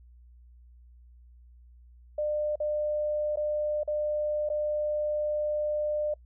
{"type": "tone with dropouts", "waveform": "sine", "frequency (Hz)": 600, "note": "D5", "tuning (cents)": 37, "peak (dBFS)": -26, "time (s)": [2.18, 6.14], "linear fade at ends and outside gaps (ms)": 5, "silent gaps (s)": [[2.557, 2.601], [3.359, 3.371], [3.834, 3.876], [4.49, 4.499]], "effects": ["noise-tail reverb RT60 0.1 s tail -26 dB re dry", "added 60 Hz sine -51 dBFS peak until 6.25 s"]}